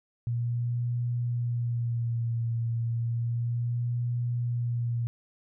sine tone with vibrato, 118.3 Hz, A#2, 26 cents sharp, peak -26 dBFS, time 0.27-5.07 s, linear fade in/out 0 ms, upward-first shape sine, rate 0.32 Hz, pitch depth 35 cents each way, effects none

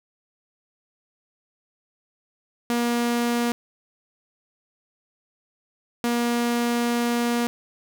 sawtooth tone pair in turn, 238 / 238 Hz, A#3 / A#3, +36 / +36 cents, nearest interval unison, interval 0 cents, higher neither, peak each -17 dBFS, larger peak neither, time 2.7-3.52 / 6.04-7.47 s, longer second, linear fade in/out 0 ms, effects none

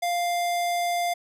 square tone, 698.5 Hz, F5, in tune, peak -24 dBFS, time 0.02-1.14 s, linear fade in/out 10 ms, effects resampled to 32000 Hz

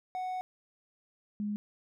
triangle / sine tone pair in turn, 740 / 207.7 Hz, F#5 / G#3, 0 / 0 cents, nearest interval octave + minor seventh, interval 2200 cents, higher first, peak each -31 / -31 dBFS, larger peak neither, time 0.15-0.41 / 1.4-1.56 s, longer first, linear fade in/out 0 ms, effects none

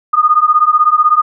sine beating tone pair, 1220 / 1236 Hz, D#6 / D#6, -34 / -12 cents, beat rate 16 Hz, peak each -10 dBFS, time 0.13-1.22 s, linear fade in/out 10 ms, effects none

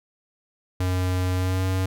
square tone with pitch glide, 91.7 to 93.74 Hz, F#2 to F#2, -15 to +23 cents, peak -22 dBFS, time 0.8-1.86 s, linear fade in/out 5 ms, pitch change +38 cents, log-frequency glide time 1.35-1.64 s, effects none

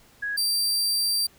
sine / sawtooth tone pair in turn, 1661.2 / 4699 Hz, G#6 / D8, 0 / 0 cents, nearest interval octave + tritone, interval 1800 cents, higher second, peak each -26 / -19 dBFS, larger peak second, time 0.22-0.37 / 0.37-1.27 s, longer second, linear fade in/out 10 ms, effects pink hiss -56 dBFS RMS until 1.38 s

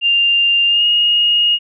sine tone with pitch glide, 2794 to 2863 Hz, F7 to F7, 0 to +42 cents, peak -10 dBFS, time 0.01-1.59 s, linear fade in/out 50 ms, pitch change +42 cents, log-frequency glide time 0.67-0.85 s, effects none

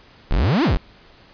45% pulse exponential two-way sweep, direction up then down, 30.3 to 369 to 30.3 Hz, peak -15 dBFS, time 0.31-0.77 s, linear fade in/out 0 ms, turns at 0.64 s, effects pink hiss -49 dBFS RMS until 1.33 s + resampled to 11025 Hz

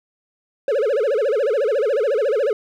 triangle tone with vibrato, 490.8 Hz, B4, 11 cents flat, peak -14 dBFS, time 0.68-2.53 s, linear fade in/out 2 ms, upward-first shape sine, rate 14 Hz, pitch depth 290 cents each way, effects none

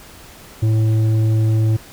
triangle tone with tanh clipping, 110 Hz, A2, in tune, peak -14 dBFS, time 0.62-1.77 s, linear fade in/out 10 ms, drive 12 dB, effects pink hiss -41 dBFS RMS until 1.92 s

